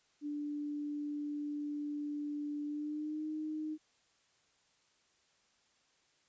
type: tone with pitch glide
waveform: sine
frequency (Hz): 293.7 to 309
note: D4 to D#4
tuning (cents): 0 to -12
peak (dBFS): -36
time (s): 0.21-3.78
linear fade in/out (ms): 50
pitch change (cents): +88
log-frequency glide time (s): 2.65-3.26
effects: white hiss -72 dBFS RMS until 6.28 s + resampled to 16000 Hz